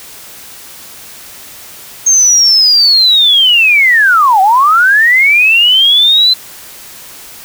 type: linear two-way sweep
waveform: sine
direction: down then up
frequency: 6450 to 740 to 4086 Hz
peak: -4 dBFS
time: 2.06-6.34 s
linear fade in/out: 10 ms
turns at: 4.41 s
effects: white hiss -32 dBFS RMS until 7.44 s